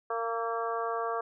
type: harmonic tone with a mistuned harmonic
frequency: 229.9 Hz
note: A#3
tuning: 24 cents flat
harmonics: 2 / 3 / 4 / 5 / 6 / 7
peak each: -34 / -35 / -40 / -34 / -41 / -44 dBFS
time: 0.1-1.21 s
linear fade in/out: 5 ms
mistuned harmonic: 6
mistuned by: -35 cents
effects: none

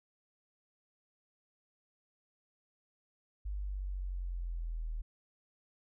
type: linear sweep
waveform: sine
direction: down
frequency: 50.6 to 38.89 Hz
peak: -35 dBFS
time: 3.45-5.02 s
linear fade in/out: 10 ms
effects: none

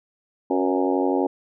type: harmonic tone with a mistuned harmonic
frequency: 92 Hz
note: F#2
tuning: 9 cents flat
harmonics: 3 / 4 / 5 / 6 / 7 / 8 / 9 / 10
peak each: -23 / -24 / -27 / -29 / -32 / -33 / -28 / -36 dBFS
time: 0.5-1.27 s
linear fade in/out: 5 ms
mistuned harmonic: 5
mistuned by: +46 cents
effects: none

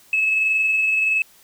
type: tone with amplitude modulation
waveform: sine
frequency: 2593 Hz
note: E7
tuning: 29 cents flat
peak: -14 dBFS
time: 0.13-1.22 s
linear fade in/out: 2 ms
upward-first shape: sine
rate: 21.4 Hz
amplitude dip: 30%
effects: tanh soft clip ceiling -11 dBFS + white hiss -52 dBFS RMS until 1.43 s

